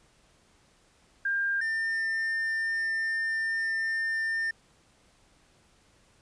sine / triangle tone pair in turn, 1600 / 1800.6 Hz, G6 / A6, +35 / +39 cents, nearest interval major second, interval 204 cents, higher second, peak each -25 dBFS, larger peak neither, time 1.25-1.61 / 1.61-4.51 s, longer second, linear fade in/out 5 ms, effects pink hiss -63 dBFS RMS until 6.21 s + resampled to 22050 Hz

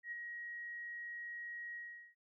sine tone with ADSR envelope, 1895 Hz, A#6, 28 cents sharp, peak -39 dBFS, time 0.03-2.15 s, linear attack 87 ms, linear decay 18 ms, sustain -4 dB, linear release 400 ms, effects none

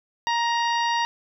harmonic tone, 938 Hz, A#5, 11 cents sharp, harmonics 1 / 2 / 3 / 4 / 5 / 6, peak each -22 / -28 / -32 / -34 / -36 / -38 dBFS, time 0.27-1.05 s, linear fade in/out 0 ms, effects none

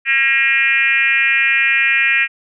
sine tone with frequency modulation, 2150 Hz, C7, 47 cents sharp, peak -11 dBFS, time 0.05-2.28 s, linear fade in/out 50 ms, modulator 260 Hz, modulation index 1.9, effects none

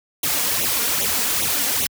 white noise with flanger, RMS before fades -21 dBFS, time 0.23-1.87 s, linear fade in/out 5 ms, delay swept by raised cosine 0.3 to 4.3 ms, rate 2.5 Hz, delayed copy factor +0.85, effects high-pass 60 Hz 12 dB/octave

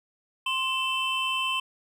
triangle tone cluster, 1047 / 2651 / 3072 Hz, C6 / E7 / G7, +1 / +9 / -36 cents, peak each -28 dBFS, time 0.46-1.6 s, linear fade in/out 5 ms, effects none

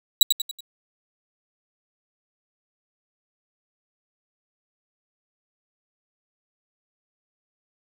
sawtooth tone with echo, 3900 Hz, B7, 23 cents flat, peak -6 dBFS, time 0.21-0.23 s, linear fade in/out 2 ms, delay 94 ms, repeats 4, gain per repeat -7 dB, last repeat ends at 0.606 s, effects none

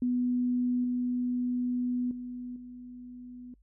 sine tone with level steps, 247.2 Hz, B3, 2 cents sharp, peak -25 / -27 / -36 / -42 dBFS, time 0.02-3.54 s, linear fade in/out 2 ms, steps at 0.84 / 2.11 / 2.56 s, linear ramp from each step 2 ms, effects noise-tail reverb RT60 0.1 s tail -25 dB re dry + added 50 Hz sine -60 dBFS peak until 3.62 s

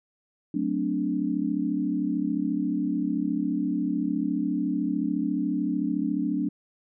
sine chord, D dominant seventh, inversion first, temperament equal with one note detuned, 185 / 220 / 259.8 / 293.7 Hz, F#3 / A3 / C4 / D4, 0 / 0 / -12 / 0 cents, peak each -31 / -31 / -30 / -27 dBFS, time 0.54-6.49 s, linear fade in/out 5 ms, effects none

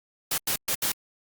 white noise bursts at uneven times, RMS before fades -26 dBFS, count 4, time 0.31-0.38 / 0.47-0.56 / 0.68-0.75 / 0.82-0.92 s, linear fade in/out 5 ms, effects Opus 48 kbps

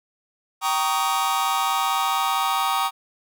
45% pulse chord, Eb dominant seventh, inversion first, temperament just, 777.8 / 933.4 / 1120.1 / 1244.5 Hz, G5 / Bb5 / Db6 / Eb6, -14 / +2 / +18 / 0 cents, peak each -26 dBFS, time 0.61-2.91 s, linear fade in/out 50 ms, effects none

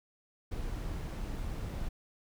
brown noise, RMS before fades -37 dBFS, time 0.51-1.89 s, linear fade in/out 10 ms, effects none

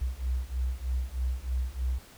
sine beating tone pair, 61.74 / 64.94 Hz, B1 / C2, 0 / -12 cents, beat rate 3.2 Hz, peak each -31 dBFS, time 0.01-1.99 s, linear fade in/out 10 ms, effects pink hiss -53 dBFS RMS until 2.17 s

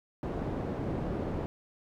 white low-pass noise, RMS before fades -34 dBFS, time 0.23-1.46 s, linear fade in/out 0 ms, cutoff 400 Hz, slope 12 dB/octave, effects none

